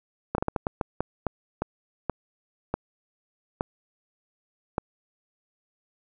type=slowing click train; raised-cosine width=1 ms; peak=-11 dBFS; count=14; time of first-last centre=0.35-4.782 s; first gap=32 ms; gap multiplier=1.35; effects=none